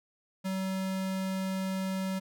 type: tone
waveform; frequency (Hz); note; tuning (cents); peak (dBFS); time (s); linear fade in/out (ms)
square; 190; F#3; +46; -31; 0.44-2.2; 20
effects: none